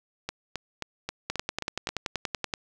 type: two click trains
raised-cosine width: 0.2 ms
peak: -11 / -14 dBFS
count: 14 / 7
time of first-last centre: 1.3-2.538 / 0.29-1.89 s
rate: 10.5 / 3.75 Hz
effects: none